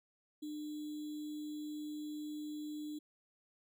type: tone with sample-and-hold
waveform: sine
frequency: 301 Hz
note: D4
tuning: 43 cents sharp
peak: -40 dBFS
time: 0.42-2.99 s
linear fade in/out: 10 ms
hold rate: 3675 Hz
effects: none